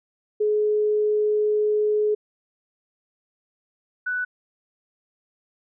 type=tone pair in turn; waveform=sine; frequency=422.8 / 1487.2 Hz; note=G#4 / F#6; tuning=+31 / +8 cents; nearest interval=octave + minor seventh; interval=2177 cents; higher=second; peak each=-18 / -23 dBFS; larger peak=first; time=0.4-2.15 / 4.06-4.25 s; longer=first; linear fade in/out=10 ms; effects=none

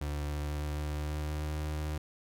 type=tone with pitch glide; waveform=35% pulse; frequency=73.42 to 76.18 Hz; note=D2 to D#2; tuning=0 to -36 cents; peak=-31 dBFS; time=0.01-1.98 s; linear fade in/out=5 ms; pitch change=+64 cents; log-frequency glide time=0.17-1.58 s; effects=none

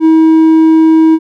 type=tone with hard clipping; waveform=sine; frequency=320.2 Hz; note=D#4; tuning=50 cents sharp; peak=-4 dBFS; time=0-1.19 s; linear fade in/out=50 ms; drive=3 dB; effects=none

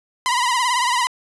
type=tone with vibrato; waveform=sawtooth; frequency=987.8 Hz; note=B5; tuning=in tune; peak=-13 dBFS; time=0.26-1.07 s; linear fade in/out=0 ms; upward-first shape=triangle; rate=18 Hz; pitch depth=100 cents each way; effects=resampled to 24000 Hz + 8-bit

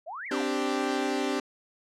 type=exponential two-way sweep; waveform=sine; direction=up then down; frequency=585 to 2300 to 585 Hz; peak=-35 dBFS; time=0.06-0.43 s; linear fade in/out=20 ms; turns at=0.27 s
type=chord; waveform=sawtooth; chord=C suspended second; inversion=none; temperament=equal; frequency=261.6 / 293.7 / 392 Hz; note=C4 / D4 / G4; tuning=0 / 0 / 0 cents; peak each=-27 dBFS; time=0.31-1.4 s; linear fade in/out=5 ms
effects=low-pass 7000 Hz 12 dB/octave

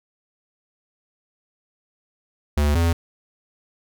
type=tone pair in turn; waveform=square; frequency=73.5 / 84.11 Hz; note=D2 / E2; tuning=+2 / +35 cents; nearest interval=major second; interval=233 cents; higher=second; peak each=-17 dBFS; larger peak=neither; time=2.57-2.75 / 2.75-2.93 s; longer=neither; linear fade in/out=5 ms; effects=none

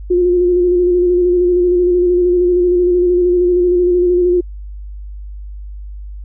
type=tone with vibrato; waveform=sine; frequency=355.9 Hz; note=F4; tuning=33 cents sharp; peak=-9 dBFS; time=0.1-4.41 s; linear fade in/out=10 ms; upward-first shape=square; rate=13 Hz; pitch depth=23 cents each way; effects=added 50 Hz sine -26 dBFS peak until 6.24 s

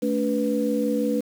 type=tone cluster; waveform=sine; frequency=219.2 / 285.2 / 491.7 Hz; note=A3 / C#4 / B4; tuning=-6 / +49 / -8 cents; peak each=-25 dBFS; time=0.02-1.21 s; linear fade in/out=10 ms; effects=7-bit

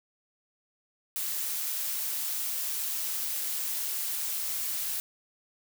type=noise with amplitude modulation; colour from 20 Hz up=blue; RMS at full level=-31 dBFS; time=1.16-5 s; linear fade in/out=0 ms; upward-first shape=sine; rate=151 Hz; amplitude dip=25%; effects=none

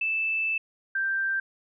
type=tone pair in turn; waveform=sine; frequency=2637 / 1573 Hz; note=E7 / G6; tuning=0 / +6 cents; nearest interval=major sixth; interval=894 cents; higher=first; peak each=-24 dBFS; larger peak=neither; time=0.01-0.58 / 0.95-1.4 s; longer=first; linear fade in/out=5 ms; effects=none

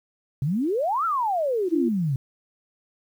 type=exponential two-way sweep; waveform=sine; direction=up then down; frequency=127 to 1385 to 127 Hz; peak=-21 dBFS; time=0.42-2.16 s; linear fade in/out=2 ms; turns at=1.05 s
type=tone; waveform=sine; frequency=341.2 Hz; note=F4; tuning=40 cents flat; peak=-22 dBFS; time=1.68-1.89 s; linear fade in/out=10 ms
effects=9-bit

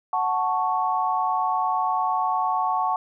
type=chord; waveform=sine; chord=F# minor; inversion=none; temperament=equal; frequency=740 / 880 / 1108.7 Hz; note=F#5 / A5 / C#6; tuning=0 / 0 / 0 cents; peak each=-25 dBFS; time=0.13-2.96 s; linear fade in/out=2 ms; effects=none

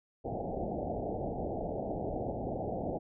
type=low-pass noise; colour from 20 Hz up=white; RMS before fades=-36 dBFS; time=0.24-2.99 s; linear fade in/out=20 ms; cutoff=790 Hz; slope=96 dB/octave; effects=none

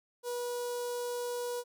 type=tone with notch filter; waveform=sawtooth; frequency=485.4 Hz; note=B4; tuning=30 cents flat; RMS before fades=-36 dBFS; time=0.23-1.64 s; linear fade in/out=50 ms; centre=2100 Hz; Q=0.55; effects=none

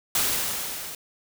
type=noise with level ramp; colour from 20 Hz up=white; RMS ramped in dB=-22 to -37 dBFS; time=0.15-0.95 s; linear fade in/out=2 ms; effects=none

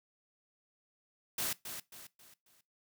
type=noise with echo; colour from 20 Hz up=white; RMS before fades=-35 dBFS; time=1.38-1.53 s; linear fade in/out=5 ms; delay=270 ms; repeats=4; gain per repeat=-8 dB; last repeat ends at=2.61 s; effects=noise-tail reverb RT60 0.2 s tail -19 dB re dry

